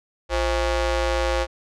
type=ring-modulated tone; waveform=sawtooth; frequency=292.5 Hz; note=D4; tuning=7 cents flat; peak=-13 dBFS; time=0.29-1.47 s; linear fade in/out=50 ms; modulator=236 Hz; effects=low-pass 6000 Hz 12 dB/octave